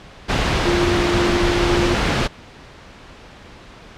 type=tone in noise; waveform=sine; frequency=349.2 Hz; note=F4; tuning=in tune; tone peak=-18 dBFS; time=0.65-1.95 s; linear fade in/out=20 ms; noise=pink; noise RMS=-18 dBFS; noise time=0.28-2.28 s; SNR=-3 dB; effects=pink hiss -41 dBFS RMS until 3.97 s + low-pass 4000 Hz 12 dB/octave